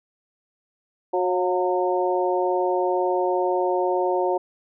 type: harmonic tone with a mistuned harmonic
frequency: 182.2 Hz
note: F#3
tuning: 26 cents flat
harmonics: 2 / 3 / 4 / 5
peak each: -23 / -25 / -26 / -27 dBFS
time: 1.13-4.38 s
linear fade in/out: 10 ms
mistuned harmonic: 4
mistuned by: -28 cents
effects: none

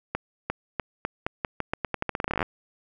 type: accelerating click train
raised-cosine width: 0.5 ms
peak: -11 dBFS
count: 24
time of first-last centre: 0.15-2.428 s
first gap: 350 ms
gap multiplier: 0.85
effects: none

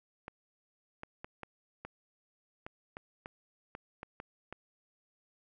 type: clicks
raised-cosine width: 0.5 ms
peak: -27 dBFS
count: 12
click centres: 0.281 / 1.034 / 1.245 / 1.433 / 1.85 / 2.665 / 2.969 / 3.259 / 3.751 / 4.031 / 4.201 / 4.526 s
effects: none

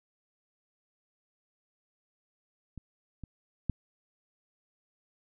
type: clicks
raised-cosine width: 5 ms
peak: -30 / -29 / -16 dBFS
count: 3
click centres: 2.777 / 3.237 / 3.697 s
effects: none

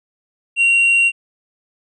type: tone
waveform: triangle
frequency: 2753 Hz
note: F7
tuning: 25 cents flat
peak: -9 dBFS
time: 0.56-1.12 s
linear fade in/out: 50 ms
effects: resampled to 22050 Hz

